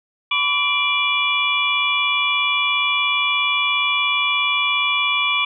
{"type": "tone cluster", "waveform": "sine", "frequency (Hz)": [1008, 1145, 2369, 2923, 3417], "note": ["B5", "D6", "D7", "F#7", "G#7"], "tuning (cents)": [35, -44, 14, -22, 49], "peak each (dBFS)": [-28, -24, -19, -26, -23], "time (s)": [0.31, 5.45], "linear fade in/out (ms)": 5, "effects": []}